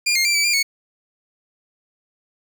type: tone with pitch steps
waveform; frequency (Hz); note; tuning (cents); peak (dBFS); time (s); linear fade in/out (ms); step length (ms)
20% pulse; 2405 / 2126 / 2355 / 2300 / 2392 / 2213; D7 / C7 / D7 / D7 / D7 / C#7; +41 / +27 / +4 / -37 / +31 / -3; -11; 0.06-0.63; 10; 95
effects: none